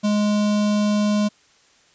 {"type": "tone with notch filter", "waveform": "square", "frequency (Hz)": 208.5, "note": "G#3", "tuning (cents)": 7, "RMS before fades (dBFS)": -19, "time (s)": [0.03, 1.29], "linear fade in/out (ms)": 20, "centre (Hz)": 1800, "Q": 1.3, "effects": ["white hiss -56 dBFS RMS until 1.94 s", "resampled to 16000 Hz"]}